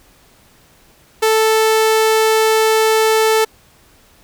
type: tone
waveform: sawtooth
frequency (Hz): 440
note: A4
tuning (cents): 0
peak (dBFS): -7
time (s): 1.22-3.45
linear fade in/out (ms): 10
effects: pink hiss -50 dBFS RMS until 4.23 s